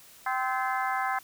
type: harmonic tone with a mistuned harmonic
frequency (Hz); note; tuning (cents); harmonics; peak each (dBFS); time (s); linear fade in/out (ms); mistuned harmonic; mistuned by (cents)
258.9; C4; -18; 3 / 4 / 5 / 6 / 7 / 8; -30 / -32 / -34 / -36 / -37 / -38; 0.26-1.19; 5; 7; -92
effects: white hiss -53 dBFS RMS until 1.23 s